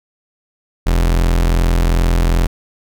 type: tone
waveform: 40% pulse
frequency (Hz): 42.56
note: F1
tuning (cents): -44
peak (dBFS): -10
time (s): 0.86-2.47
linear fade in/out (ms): 10
effects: none